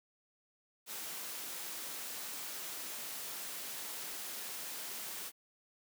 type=noise; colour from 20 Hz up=white; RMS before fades=-43 dBFS; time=0.86-5.32 s; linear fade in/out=50 ms; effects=high-pass 200 Hz 12 dB/octave